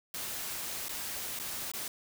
white noise with dropouts, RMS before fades -38 dBFS, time 0.14-1.88 s, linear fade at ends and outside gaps 2 ms, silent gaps 0.884-0.892 / 1.391-1.397 / 1.717-1.736 s, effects none

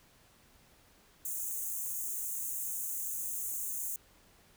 white high-pass noise, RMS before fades -37 dBFS, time 1.25-3.96 s, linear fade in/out 2 ms, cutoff 6300 Hz, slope 96 dB/octave, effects pink hiss -63 dBFS RMS until 4.56 s

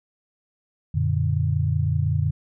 sine chord, Gb augmented, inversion none, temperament equal with one note detuned, 91.01 / 116.54 / 146.83 Hz, Gb2 / Bb2 / D3, -28 / 0 / 0 cents, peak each -23 / -25 / -23 dBFS, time 0.94-2.31 s, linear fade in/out 10 ms, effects none

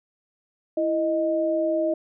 sine tone pair together, 330.9 / 622.3 Hz, E4 / D#5, +7 / 0 cents, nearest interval major seventh, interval 1093 cents, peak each -25 / -22 dBFS, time 0.77-1.94 s, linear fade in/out 5 ms, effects none

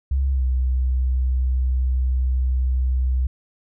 sine tone with pitch glide, 67.4 to 63.76 Hz, C#2 to C2, -48 to -44 cents, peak -17 dBFS, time 0.11-3.27 s, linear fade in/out 5 ms, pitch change -96 cents, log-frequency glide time 0.31-0.44 s, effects none

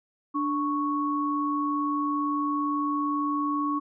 sine tone pair together, 293.7 / 1108.7 Hz, D4 / C#6, 0 / 0 cents, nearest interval octave + major seventh, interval 2300 cents, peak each -27 dBFS, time 0.34-3.8 s, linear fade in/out 20 ms, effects none

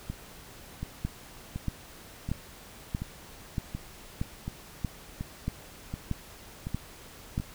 two click trains, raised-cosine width 5 ms, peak -17 / -21 dBFS, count 11 / 11, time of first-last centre 1.05-7.379 / 0.1-7.399 s, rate 1.58 / 1.37 Hz, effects pink hiss -49 dBFS RMS until 7.54 s

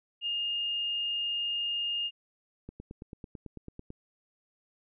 sine tone, 2831 Hz, F7, 23 cents sharp, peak -29 dBFS, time 0.21-2.11 s, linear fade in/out 50 ms
click train, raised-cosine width 3 ms, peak -29 dBFS, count 12, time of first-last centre 2.69-3.904 s, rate 9.06 Hz
effects none

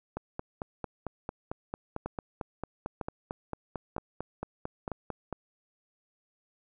two click trains, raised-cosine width 1 ms, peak -20 / -20 dBFS, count 24 / 4, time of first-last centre 0.17-5.327 / 2.06-4.917 s, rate 4.46 / 1.05 Hz, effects none

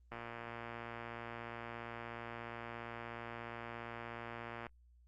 click train, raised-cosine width 0.5 ms, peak -30 dBFS, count 533, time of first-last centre 0.12-4.667 s, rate 117 Hz, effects added 60 Hz sine -62 dBFS peak until 5.07 s + Opus 24 kbps

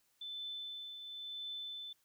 sine tone with tremolo, 3520 Hz, A7, in tune, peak -40 dBFS, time 0.21-1.93 s, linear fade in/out 5 ms, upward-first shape triangle, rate 0.96 Hz, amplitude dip 50%, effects white hiss -75 dBFS RMS until 2.04 s

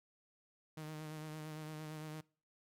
sawtooth tone with vibrato, 154.7 Hz, D#3, 10 cents flat, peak -40 dBFS, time 0.77-2.21 s, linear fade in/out 5 ms, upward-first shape sine, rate 8.8 Hz, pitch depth 27 cents each way, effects noise-tail reverb RT60 0.4 s tail -23 dB re dry + MP3 96 kbps

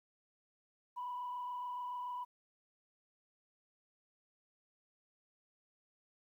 sine tone with frequency modulation, 986 Hz, B5, 3 cents flat, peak -38 dBFS, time 0.96-2.25 s, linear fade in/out 20 ms, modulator 27 Hz, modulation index 0.69, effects tanh soft clip ceiling -35 dBFS + 12-bit

